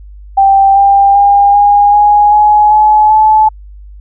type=tone with pitch steps; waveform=sine; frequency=784 / 794.9 / 806 / 817.3 / 828.7 / 840.3 / 852 / 863.9 Hz; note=G5 / G5 / G5 / G#5 / G#5 / G#5 / G#5 / A5; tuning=0 / +24 / +48 / -28 / -4 / +20 / +44 / -32 cents; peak=-3 dBFS; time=0.37-3.49 s; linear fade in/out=10 ms; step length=390 ms; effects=added 50 Hz sine -29 dBFS peak until 4 s